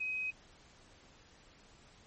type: tone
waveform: sine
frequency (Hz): 2526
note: D#7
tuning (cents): +26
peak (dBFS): -34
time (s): 0-0.31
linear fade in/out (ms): 10
effects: pink hiss -61 dBFS RMS until 2.06 s + MP3 32 kbps